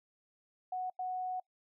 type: tone bursts at uneven times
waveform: sine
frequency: 738 Hz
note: F#5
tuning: 5 cents flat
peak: -34 dBFS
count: 2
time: 0.72-0.9 / 0.99-1.4 s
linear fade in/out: 5 ms
effects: noise-tail reverb RT60 0.1 s tail -24 dB re dry